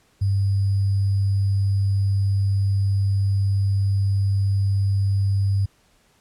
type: tone with sample-and-hold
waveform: sine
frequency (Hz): 98.4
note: G2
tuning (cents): +7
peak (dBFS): -17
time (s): 0.21-5.66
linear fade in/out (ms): 10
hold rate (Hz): 4900
effects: pink hiss -60 dBFS RMS until 6.2 s + low-pass 11000 Hz 12 dB/octave